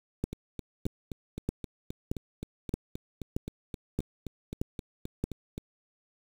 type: two click trains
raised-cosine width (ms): 3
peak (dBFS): -16 / -24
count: 9 / 21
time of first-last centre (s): 0.24-5.24 / 0.33-5.579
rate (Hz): 1.6 / 3.81
effects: 7-bit